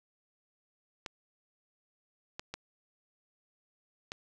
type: clicks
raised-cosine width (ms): 0.2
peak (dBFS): -21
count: 4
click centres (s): 1.062 / 2.395 / 2.54 / 4.119
effects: none